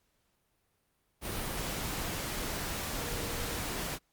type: tone in noise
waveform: sine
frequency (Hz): 477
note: A#4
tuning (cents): +40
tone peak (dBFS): -46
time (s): 2.96-3.62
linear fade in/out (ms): 50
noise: pink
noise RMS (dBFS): -36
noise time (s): 1.21-3.99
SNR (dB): -13
effects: pink hiss -75 dBFS RMS until 4.12 s + Opus 48 kbps